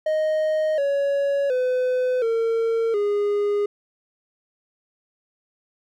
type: tone with pitch steps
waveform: triangle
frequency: 622.3 / 560.8 / 505.5 / 455.6 / 410.6 Hz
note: D#5 / C#5 / B4 / A#4 / G#4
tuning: 0 / +20 / +40 / -40 / -20 cents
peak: -17 dBFS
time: 0.06-3.66 s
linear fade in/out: 5 ms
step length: 720 ms
effects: none